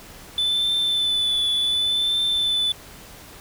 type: tone with vibrato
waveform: sine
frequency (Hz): 3503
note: A7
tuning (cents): -8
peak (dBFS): -16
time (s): 0.38-2.72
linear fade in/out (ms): 2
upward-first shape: triangle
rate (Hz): 0.68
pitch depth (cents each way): 29
effects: tanh soft clip ceiling -18 dBFS + pink hiss -43 dBFS RMS until 3.4 s